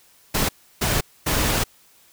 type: noise bursts at uneven times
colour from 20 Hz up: pink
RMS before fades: -21 dBFS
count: 3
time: 0.34-0.49 / 0.81-1.01 / 1.26-1.64 s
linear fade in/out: 10 ms
effects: white hiss -55 dBFS RMS until 2.12 s